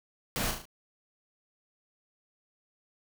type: noise with echo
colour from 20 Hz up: pink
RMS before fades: -32 dBFS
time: 0.36-0.51 s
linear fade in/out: 0 ms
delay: 36 ms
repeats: 4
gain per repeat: -5 dB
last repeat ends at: 0.654 s
effects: none